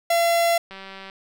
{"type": "tone", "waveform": "45% pulse", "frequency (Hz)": 680, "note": "F5", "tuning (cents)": -46, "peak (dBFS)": -17, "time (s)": [0.1, 0.58], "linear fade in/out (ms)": 5}
{"type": "click train", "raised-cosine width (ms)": 0.3, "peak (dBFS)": -23, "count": 76, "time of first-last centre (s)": [0.71, 1.099], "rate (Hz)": 193}
{"effects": []}